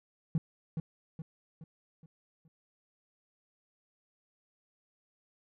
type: tone with echo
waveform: triangle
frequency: 160 Hz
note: D#3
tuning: 49 cents sharp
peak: -22 dBFS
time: 0.35-0.38 s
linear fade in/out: 2 ms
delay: 420 ms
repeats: 5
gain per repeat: -7 dB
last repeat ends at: 2.48 s
effects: tanh soft clip ceiling -22 dBFS